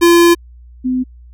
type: tone pair in turn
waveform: square / sine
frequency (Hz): 342.6 / 254.7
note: F4 / C4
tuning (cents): -33 / -46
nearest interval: perfect fourth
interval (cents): 513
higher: first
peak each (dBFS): -6 / -13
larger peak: first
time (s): 0.01-0.35 / 0.84-1.04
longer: first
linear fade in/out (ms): 20
effects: added 60 Hz sine -36 dBFS peak until 1.33 s